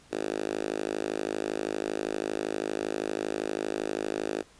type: tone with high-pass filter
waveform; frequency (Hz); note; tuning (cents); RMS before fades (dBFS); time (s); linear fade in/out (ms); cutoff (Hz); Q
5% pulse; 52.6; G#1; +23; -32; 0.11-4.43; 20; 350; 2.2
effects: pink hiss -57 dBFS RMS until 4.59 s + resampled to 22050 Hz